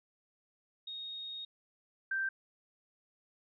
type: tone pair in turn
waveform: sine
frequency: 3729 / 1566 Hz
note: A#7 / G6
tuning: 0 / -2 cents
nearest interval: octave + minor third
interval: 1502 cents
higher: first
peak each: -40 / -31 dBFS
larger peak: second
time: 0.87-1.45 / 2.11-2.29 s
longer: first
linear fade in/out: 5 ms
effects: none